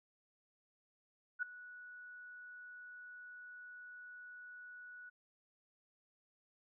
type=tone with ADSR envelope; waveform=sine; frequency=1471 Hz; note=F#6; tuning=11 cents flat; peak=-32 dBFS; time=1.39-5.1 s; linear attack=35 ms; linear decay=7 ms; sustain=-18 dB; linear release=14 ms; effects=none